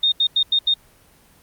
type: tone bursts at uneven times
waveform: sine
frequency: 3680 Hz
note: A#7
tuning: 23 cents flat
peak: -14 dBFS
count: 5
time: 0.03-0.12 / 0.2-0.27 / 0.36-0.43 / 0.52-0.59 / 0.67-0.74 s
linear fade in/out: 5 ms
effects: pink hiss -53 dBFS RMS until 1.42 s + Opus 24 kbps